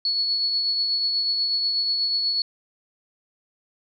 sine tone with tremolo, 4394 Hz, C#8, 16 cents flat, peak -19 dBFS, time 0.05-2.42 s, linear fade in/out 2 ms, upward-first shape triangle, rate 8.2 Hz, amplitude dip 35%, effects none

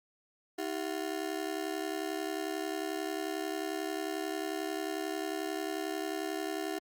30% pulse ring-modulated tone, 354 Hz, F4, 23 cents sharp, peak -28 dBFS, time 0.58-6.79 s, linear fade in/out 10 ms, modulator 35.6 Hz, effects Opus 48 kbps

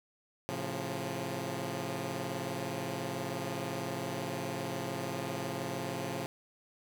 10% pulse chord, A augmented, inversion none, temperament equal with one note detuned, 110 / 135.74 / 174.61 Hz, A2 / C#3 / E#3, 0 / -36 / 0 cents, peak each -33 / -30 / -31 dBFS, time 0.49-6.26 s, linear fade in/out 0 ms, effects none

